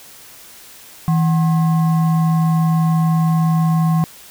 sine tone with frequency modulation, 162.9 Hz, E3, 20 cents flat, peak -12 dBFS, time 1.08-4.04 s, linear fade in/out 0 ms, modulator 907 Hz, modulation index 0.37, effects white hiss -41 dBFS RMS until 4.3 s

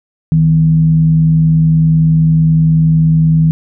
sine tone with frequency modulation, 159 Hz, D#3, 38 cents sharp, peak -6 dBFS, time 0.32-3.51 s, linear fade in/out 0 ms, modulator 89.3 Hz, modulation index 0.27, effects none

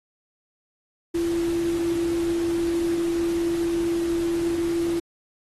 sine tone in noise, 338.6 Hz, E4, 46 cents sharp, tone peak -21 dBFS, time 1.14-5 s, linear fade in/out 10 ms, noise pink, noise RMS -38 dBFS, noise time 1.14-5 s, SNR +14 dB, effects AAC 32 kbps

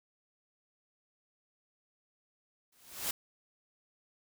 white noise with exponential growth, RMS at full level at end -31 dBFS, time 2.72-3.11 s, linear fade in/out 5 ms, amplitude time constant 84 ms, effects none

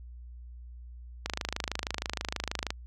click train, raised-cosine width 0.2 ms, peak -13 dBFS, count 39, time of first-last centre 1.26-2.705 s, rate 26.3 Hz, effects added 60 Hz sine -43 dBFS peak until 2.86 s

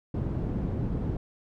white low-pass noise, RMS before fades -30 dBFS, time 0.14-1.17 s, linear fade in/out 5 ms, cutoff 190 Hz, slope 12 dB/octave, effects none

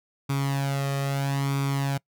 sawtooth tone with flanger, 138.59 Hz, C#3, in tune, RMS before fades -26 dBFS, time 0.29-1.98 s, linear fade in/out 10 ms, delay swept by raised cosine 0.85 to 1.62 ms, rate 0.77 Hz, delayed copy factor +0.65, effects noise-tail reverb RT60 0.1 s tail -24 dB re dry

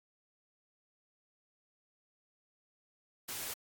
white noise, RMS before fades -40 dBFS, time 3.28-3.54 s, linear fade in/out 10 ms, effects AAC 64 kbps

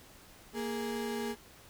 35% pulse tone pair together, 233.1 / 415.3 Hz, A#3 / G#4, 0 / 0 cents, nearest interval minor seventh, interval 1000 cents, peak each -35 / -35 dBFS, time 0.53-1.36 s, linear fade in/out 50 ms, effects pink hiss -56 dBFS RMS until 1.69 s

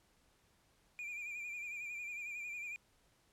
triangle tone with vibrato, 2400 Hz, D7, 37 cents sharp, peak -40 dBFS, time 0.99-2.76 s, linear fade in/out 0 ms, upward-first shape sine, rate 11 Hz, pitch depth 50 cents each way, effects pink hiss -72 dBFS RMS until 3.32 s + low-pass 12000 Hz 12 dB/octave

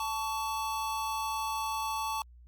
square tone pair together, 881.4 / 1128 Hz, A5 / C#6, +3 / +30 cents, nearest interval major third, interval 427 cents, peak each -34 / -36 dBFS, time 0-2.22 s, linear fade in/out 2 ms, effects added 60 Hz sine -51 dBFS peak until 2.47 s + Opus 48 kbps

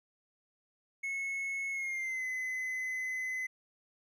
triangle tone with pitch glide, 2189 to 2031 Hz, C#7 to B6, -22 to +48 cents, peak -32 dBFS, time 1.03-3.47 s, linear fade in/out 10 ms, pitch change -130 cents, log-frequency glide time 1.71-2.25 s, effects none

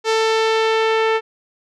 sawtooth tone with low-pass filter sweep, 444.3 Hz, A4, 17 cents sharp, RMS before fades -17 dBFS, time 0.04-1.21 s, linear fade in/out 50 ms, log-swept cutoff 5600 to 2500 Hz, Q 1.2, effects none

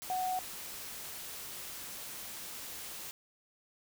sine tone in noise, 740 Hz, F#5, in tune, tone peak -31 dBFS, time 0.1-0.39 s, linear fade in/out 0 ms, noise white, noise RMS -44 dBFS, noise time 0.02-3.11 s, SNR +10 dB, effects none

